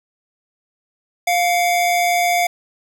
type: tone pair together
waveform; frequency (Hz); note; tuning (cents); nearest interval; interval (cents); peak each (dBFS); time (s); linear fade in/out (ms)
square; 702.9 / 2257; F5 / C#7; +11 / +31; octave + minor sixth; 2020; -16 / -23; 1.27-2.47; 5
effects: 8-bit